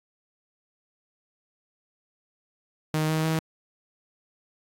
sawtooth tone with pitch steps, 155.56 / 157.73 / 159.93 Hz, D#3 / D#3 / D#3, 0 / +24 / +48 cents, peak -19 dBFS, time 2.94-3.39 s, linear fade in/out 0 ms, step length 150 ms, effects AAC 64 kbps

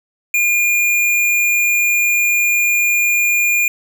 square tone, 2418 Hz, D7, 50 cents sharp, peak -13 dBFS, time 0.34-3.68 s, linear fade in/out 2 ms, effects none

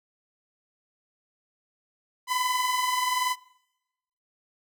sawtooth tone pair together, 1000 / 1021 Hz, B5 / C6, +21 / -43 cents, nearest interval unison, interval 36 cents, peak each -22 / -26 dBFS, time 2.27-3.36 s, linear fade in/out 50 ms, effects noise-tail reverb RT60 1.0 s tail -26 dB re dry

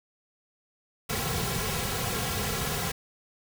pink noise with comb filter, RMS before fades -30 dBFS, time 1.09-2.92 s, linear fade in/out 10 ms, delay 3.3 ms, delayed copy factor -0.85, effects none

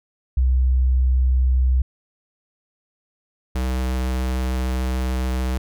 sine / square tone pair in turn, 63.8 / 63.8 Hz, C2 / C2, -43 / -43 cents, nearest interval unison, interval 0 cents, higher neither, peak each -14 / -21 dBFS, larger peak first, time 0.37-1.82 / 3.55-5.58 s, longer second, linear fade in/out 5 ms, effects none

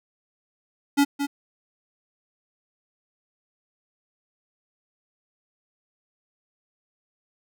square tone with echo, 283.2 Hz, C#4, 37 cents sharp, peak -16 dBFS, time 0.97-1.05 s, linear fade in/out 20 ms, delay 220 ms, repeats 1, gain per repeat -8 dB, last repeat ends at 1.27 s, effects none

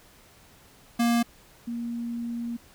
square / sine tone pair in turn, 235.3 / 235.3 Hz, A#3 / A#3, +16 / +16 cents, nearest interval unison, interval 0 cents, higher neither, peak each -21 / -29 dBFS, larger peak first, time 0.99-1.23 / 1.67-2.57 s, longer second, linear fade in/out 10 ms, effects pink hiss -55 dBFS RMS until 2.74 s

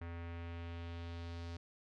square tone with low-pass filter sweep, 84.9 Hz, F2, 48 cents flat, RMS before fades -45 dBFS, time 0.01-1.57 s, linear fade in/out 5 ms, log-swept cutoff 2000 to 4900 Hz, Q 1.7, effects none

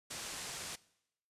white low-pass noise, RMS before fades -44 dBFS, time 0.1-0.76 s, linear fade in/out 10 ms, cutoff 9100 Hz, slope 24 dB/octave, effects noise-tail reverb RT60 0.8 s tail -21 dB re dry + resampled to 32000 Hz

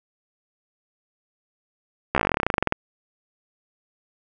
slowing click train, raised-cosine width 0.5 ms, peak -4 dBFS, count 21, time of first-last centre 2.15-2.724 s, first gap 14 ms, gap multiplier 1.07, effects none

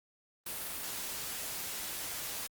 white noise, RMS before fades -39 dBFS, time 0.46-2.47 s, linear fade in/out 5 ms, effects Opus 32 kbps

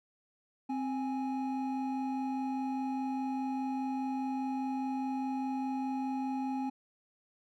triangle tone pair together, 261.9 / 830.6 Hz, C4 / G#5, +2 / 0 cents, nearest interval octave + minor sixth, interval 1998 cents, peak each -31 / -36 dBFS, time 0.69-6.7 s, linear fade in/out 10 ms, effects none

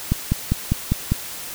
click train, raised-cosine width 5 ms, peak -5 dBFS, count 6, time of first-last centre 0.12-1.12 s, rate 5 Hz, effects white hiss -33 dBFS RMS until 1.54 s

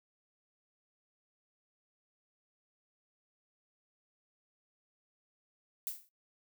violet noise with exponential decay, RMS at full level -34 dBFS, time 5.87-6.09 s, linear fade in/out 0 ms, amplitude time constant 47 ms, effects noise-tail reverb RT60 0.1 s tail -17 dB re dry

